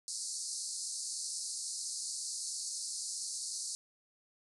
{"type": "band-pass noise", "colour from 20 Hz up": "white", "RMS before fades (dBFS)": -40, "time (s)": [0.08, 3.75], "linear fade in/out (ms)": 0, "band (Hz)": [4200, 10000], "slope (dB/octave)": 96, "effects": []}